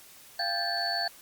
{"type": "tone cluster", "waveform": "sine", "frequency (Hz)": [690, 788, 1589, 1742, 4456], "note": ["F5", "G5", "G6", "A6", "C#8"], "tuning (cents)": [-21, 9, 23, -18, 8], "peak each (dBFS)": [-33, -37, -36, -37, -30], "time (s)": [0.39, 1.08], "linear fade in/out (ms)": 5, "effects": ["white hiss -52 dBFS RMS until 1.21 s", "Opus 48 kbps"]}